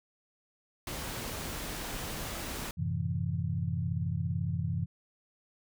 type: noise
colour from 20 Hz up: pink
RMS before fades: -38 dBFS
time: 0.87-2.71 s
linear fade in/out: 2 ms
type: chord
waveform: sine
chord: F# half-diminished seventh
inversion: none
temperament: equal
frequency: 92.5 / 110 / 130.81 / 164.81 Hz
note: F#2 / A2 / C3 / E3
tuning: 0 / 0 / 0 / 0 cents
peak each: -34 / -38 / -35 / -34 dBFS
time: 2.77-4.86 s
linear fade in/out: 20 ms
effects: none